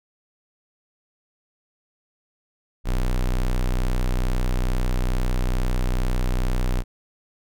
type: tone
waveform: square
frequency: 31.15 Hz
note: B0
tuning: 16 cents sharp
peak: -20 dBFS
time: 2.84-6.84 s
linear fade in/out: 50 ms
effects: none